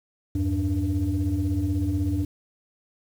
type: tone cluster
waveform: sine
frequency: 82.1 / 98.3 / 291.8 Hz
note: E2 / G2 / D4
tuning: -6 / +5 / -11 cents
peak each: -25 dBFS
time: 0.35-2.25 s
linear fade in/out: 5 ms
effects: tanh soft clip ceiling -17 dBFS + 8-bit